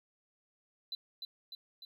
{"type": "tone with echo", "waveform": "triangle", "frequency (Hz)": 4008, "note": "B7", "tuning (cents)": 25, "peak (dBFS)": -34, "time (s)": [0.92, 0.95], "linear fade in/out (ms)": 2, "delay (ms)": 300, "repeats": 3, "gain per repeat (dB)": -4, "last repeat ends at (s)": 1.85, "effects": ["tanh soft clip ceiling -33 dBFS"]}